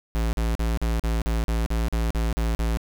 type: tone bursts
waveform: square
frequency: 56.3 Hz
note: A1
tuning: 40 cents sharp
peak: -22 dBFS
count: 12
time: 0.15-2.772 s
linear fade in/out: 0 ms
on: 180 ms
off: 42 ms
effects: none